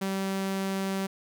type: tone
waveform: sawtooth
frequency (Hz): 193.3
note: G3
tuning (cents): -24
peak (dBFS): -24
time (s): 0.01-1.07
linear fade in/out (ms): 10
effects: none